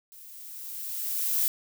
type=noise with level ramp; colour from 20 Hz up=violet; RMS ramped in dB=-49 to -24 dBFS; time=0.12-1.48 s; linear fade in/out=0 ms; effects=none